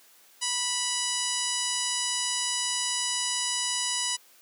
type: harmonic tone with a mistuned harmonic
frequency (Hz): 982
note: B5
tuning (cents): -10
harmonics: 1 / 2 / 3 / 4 / 5 / 6 / 7 / 8 / 9 / 10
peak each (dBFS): -38 / -38 / -33 / -37 / -34 / -36 / -35 / -37 / -37 / -36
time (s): 0.41-4.17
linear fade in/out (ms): 20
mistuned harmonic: 5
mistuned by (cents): +22
effects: white hiss -57 dBFS RMS until 4.41 s + high-pass 300 Hz 12 dB/octave